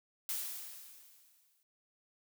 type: noise with exponential decay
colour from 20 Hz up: blue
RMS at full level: -36 dBFS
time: 0.29-1.63 s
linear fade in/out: 1 ms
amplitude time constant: 290 ms
effects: none